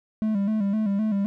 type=tone with vibrato; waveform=triangle; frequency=207.7 Hz; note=G#3; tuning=in tune; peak=-19 dBFS; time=0.22-1.26 s; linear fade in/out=0 ms; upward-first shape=square; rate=3.9 Hz; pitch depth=77 cents each way; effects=none